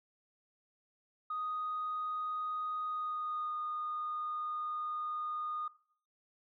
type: tone with pitch glide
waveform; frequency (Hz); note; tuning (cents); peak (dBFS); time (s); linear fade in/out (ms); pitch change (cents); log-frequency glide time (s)
sine; 1244.5 to 1227.4; D#6 to D#6; 0 to -24; -34; 1.3-5.68; 5; -24; 2.85-3.57
effects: noise-tail reverb RT60 0.5 s tail -17 dB re dry + tanh soft clip ceiling -30 dBFS